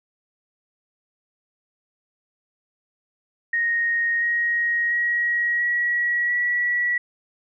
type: tone with pitch steps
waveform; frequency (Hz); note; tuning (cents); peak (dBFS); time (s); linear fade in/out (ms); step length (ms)
sine; 1864.7 / 1883.1 / 1901.7 / 1920.4 / 1939.4; A#6 / A#6 / A#6 / B6 / B6; 0 / +17 / +34 / -49 / -32; -19; 3.53-6.98; 5; 690
effects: none